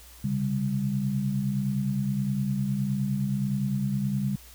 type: tone cluster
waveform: sine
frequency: 128.5 / 138.2 / 199.8 Hz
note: C3 / C#3 / G3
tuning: -31 / -5 / +33 cents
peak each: -35 / -28 / -27 dBFS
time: 0.24-4.36 s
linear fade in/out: 5 ms
effects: added 60 Hz sine -50 dBFS peak until 4.54 s + white hiss -51 dBFS RMS until 4.54 s